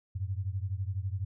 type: beating tone pair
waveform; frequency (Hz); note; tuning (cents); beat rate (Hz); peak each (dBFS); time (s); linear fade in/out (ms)
sine; 91.8 / 103.8; F#2 / G#2; -13 / 0; 12; -33 / -35; 0.15-1.25; 10
effects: none